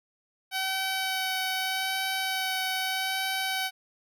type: tone with vibrato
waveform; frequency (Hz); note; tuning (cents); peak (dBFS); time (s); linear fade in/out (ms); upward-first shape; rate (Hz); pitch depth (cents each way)
10% pulse; 760; F#5; +46; -19; 0.51-3.71; 50; sine; 0.81; 11
effects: none